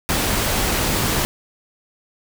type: noise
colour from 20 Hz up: pink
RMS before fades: -20 dBFS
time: 0.09-1.25 s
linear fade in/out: 0 ms
effects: none

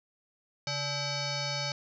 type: tone with frequency modulation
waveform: sine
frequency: 2300 Hz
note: D7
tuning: 37 cents flat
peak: -30 dBFS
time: 0.67-1.72 s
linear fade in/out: 2 ms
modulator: 720 Hz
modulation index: 4.4
effects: none

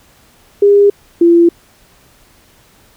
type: tone pair in turn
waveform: sine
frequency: 405 / 340.6 Hz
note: G#4 / F4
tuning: -43 / -43 cents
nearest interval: minor third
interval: 300 cents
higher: first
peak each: -4 dBFS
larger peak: neither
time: 0.62-0.9 / 1.21-1.49 s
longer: neither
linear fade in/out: 5 ms
effects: pink hiss -48 dBFS RMS until 2.96 s

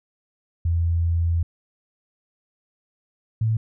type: tone pair in turn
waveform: sine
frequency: 84.2 / 111.17 Hz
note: E2 / A2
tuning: +37 / +18 cents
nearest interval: perfect fourth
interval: 481 cents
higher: second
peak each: -18 dBFS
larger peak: neither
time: 0.65-1.43 / 3.41-3.57 s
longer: first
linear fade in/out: 5 ms
effects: none

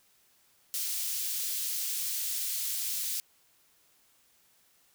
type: high-pass noise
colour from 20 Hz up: white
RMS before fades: -33 dBFS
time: 0.74-3.2 s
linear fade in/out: 0 ms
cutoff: 3700 Hz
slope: 12 dB/octave
effects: white hiss -66 dBFS RMS until 4.94 s

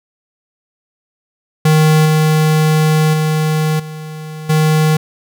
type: tone with level steps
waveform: square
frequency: 155.56 Hz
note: D#3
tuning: in tune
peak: -8 / -10 / -13 / -26 / -10 dBFS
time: 1.65-4.97 s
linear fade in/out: 5 ms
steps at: 2.05 / 3.13 / 3.79 / 4.49 s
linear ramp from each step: 10 ms
effects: none

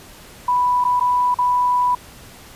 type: tone with dropouts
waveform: sine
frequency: 987.8 Hz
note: B5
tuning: in tune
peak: -14 dBFS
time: 0.48-1.95 s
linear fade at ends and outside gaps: 5 ms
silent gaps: 0.841-0.849 / 0.998-1.008 / 1.344-1.386 s
effects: pink hiss -42 dBFS RMS until 2.55 s + resampled to 32000 Hz

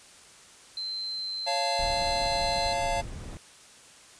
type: tone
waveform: sine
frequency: 4099 Hz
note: C8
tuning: 36 cents flat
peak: -31 dBFS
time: 0.77-2.73 s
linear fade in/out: 2 ms
type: chord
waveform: square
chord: Db augmented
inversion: none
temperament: equal with one note detuned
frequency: 554.4 / 692 / 880 Hz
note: Db5 / F5 / A5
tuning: 0 / -16 / 0 cents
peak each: -34 / -30 / -32 dBFS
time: 1.46-3.02 s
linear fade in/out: 20 ms
type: noise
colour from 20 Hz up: brown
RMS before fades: -37 dBFS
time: 1.79-3.37 s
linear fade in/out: 0 ms
effects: white hiss -52 dBFS RMS until 4.19 s + resampled to 22050 Hz

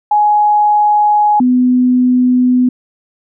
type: tone pair in turn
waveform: sine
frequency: 837 / 250.5 Hz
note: G#5 / B3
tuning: +13 / +25 cents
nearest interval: octave + major sixth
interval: 2088 cents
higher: first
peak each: -7 dBFS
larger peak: neither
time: 0.11-1.4 / 1.4-2.69 s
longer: neither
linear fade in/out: 5 ms
effects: none

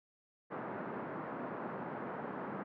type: band-pass noise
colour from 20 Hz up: pink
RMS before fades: -42 dBFS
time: 0.5-2.64 s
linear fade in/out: 20 ms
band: 170 to 1500 Hz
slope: 24 dB/octave
effects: none

